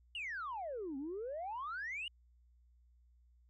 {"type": "exponential two-way sweep", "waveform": "sine", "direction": "down then up", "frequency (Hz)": [2960, 261.6, 2960], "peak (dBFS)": -38, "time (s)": [0.15, 2.08], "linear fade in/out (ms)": 2, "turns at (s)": 0.97, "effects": ["tanh soft clip ceiling -36 dBFS", "added 60 Hz sine -64 dBFS peak until 3.49 s"]}